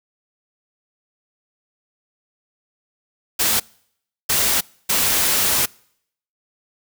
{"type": "noise bursts at uneven times", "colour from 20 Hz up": "white", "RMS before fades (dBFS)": -18, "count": 3, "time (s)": [[3.39, 3.6], [4.29, 4.61], [4.89, 5.66]], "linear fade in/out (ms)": 10, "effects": ["noise-tail reverb RT60 0.7 s tail -26 dB re dry"]}